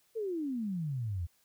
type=exponential sweep; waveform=sine; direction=down; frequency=464.7 to 80.4 Hz; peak=-32 dBFS; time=0.15-1.27 s; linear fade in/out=20 ms; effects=white hiss -70 dBFS RMS until 1.44 s